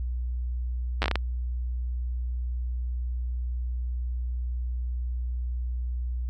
slowing click train, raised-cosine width 0.3 ms, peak -9 dBFS, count 7, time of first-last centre 1.02-1.157 s, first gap 9 ms, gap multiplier 1.37, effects added 61 Hz sine -27 dBFS peak until 6.29 s

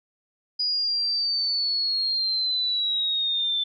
sine linear sweep, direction down, 4923 to 3520 Hz, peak -22 dBFS, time 0.59-3.64 s, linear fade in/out 10 ms, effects none

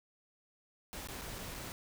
pink noise with dropouts, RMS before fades -44 dBFS, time 0.93-1.72 s, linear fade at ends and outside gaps 0 ms, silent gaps 1.073-1.086 / 1.214-1.218 / 1.385-1.389 / 1.542-1.546 s, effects none

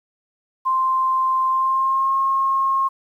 sine tone with pitch glide, 1046.5 to 1077.2 Hz, C6 to C#6, 0 to -50 cents, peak -16 dBFS, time 0.65-2.89 s, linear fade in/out 20 ms, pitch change +50 cents, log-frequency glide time 1.48-2.14 s, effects 9-bit

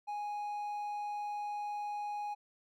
triangle tone, 829 Hz, G#5, 3 cents flat, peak -34 dBFS, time 0.07-2.35 s, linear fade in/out 20 ms, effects none

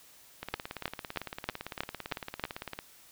two click trains, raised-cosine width 0.3 ms, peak -14 / -21 dBFS, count 7 / 43, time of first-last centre 0.54-2.439 / 0.43-2.79 s, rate 3.16 / 17.8 Hz, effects white hiss -57 dBFS RMS until 3.11 s

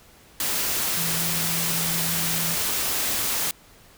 sine tone in noise, 166.4 Hz, E3, 17 cents sharp, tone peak -31 dBFS, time 0.97-2.55 s, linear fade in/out 2 ms, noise white, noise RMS -25 dBFS, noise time 0.4-3.51 s, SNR -9 dB, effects pink hiss -52 dBFS RMS until 3.97 s

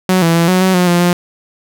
sawtooth tone with pitch steps, 185.5 / 166.4 / 168.2 / 184.2 / 187.7 / 179.5 / 174.2 / 176.1 Hz, F#3 / E3 / E3 / F#3 / F#3 / F3 / F3 / F3, +5 / +17 / +35 / -7 / +25 / +48 / -4 / +15 cents, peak -5 dBFS, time 0.09-1.13 s, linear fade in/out 2 ms, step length 130 ms, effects none

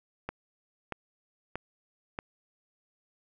click train, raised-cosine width 0.5 ms, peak -19 dBFS, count 4, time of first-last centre 0.29-2.189 s, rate 1.58 Hz, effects none

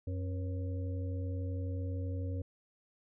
harmonic tone with a mistuned harmonic, 91.1 Hz, F#2, 26 cents flat, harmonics 1 / 3 / 5 / 6, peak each -34 / -44 / -48 / -50 dBFS, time 0.07-2.42 s, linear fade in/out 5 ms, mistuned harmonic 5, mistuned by +69 cents, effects none

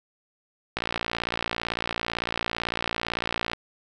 click train, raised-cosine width 0.3 ms, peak -10 dBFS, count 161, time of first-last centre 0.77-3.533 s, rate 57.9 Hz, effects none

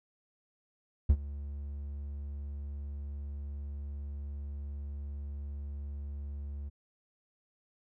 triangle tone with ADSR envelope, 71.3 Hz, C#2, 49 cents sharp, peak -15 dBFS, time 1.09-6.7 s, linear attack 10 ms, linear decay 58 ms, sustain -20 dB, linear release 21 ms, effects none

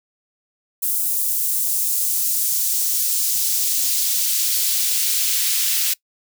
white noise with high-pass filter sweep, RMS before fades -20 dBFS, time 0.82-5.94 s, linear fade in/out 10 ms, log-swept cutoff 10000 to 2800 Hz, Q 0.87, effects noise-tail reverb RT60 0.1 s tail -22 dB re dry

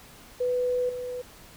sine tone with level steps, 496.3 Hz, B4, 8 cents sharp, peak -23 / -31 dBFS, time 0.4-1.22 s, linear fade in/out 10 ms, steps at 0.89 s, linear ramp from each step 5 ms, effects pink hiss -50 dBFS RMS until 1.56 s

